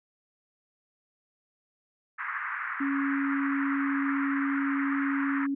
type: band-pass noise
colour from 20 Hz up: pink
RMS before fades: -34 dBFS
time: 2.18-5.47 s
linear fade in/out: 20 ms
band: 1100 to 2000 Hz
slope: 48 dB/octave
type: tone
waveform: sine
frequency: 277.5 Hz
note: C#4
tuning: 2 cents sharp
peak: -26 dBFS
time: 2.8-5.55 s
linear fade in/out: 10 ms
effects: none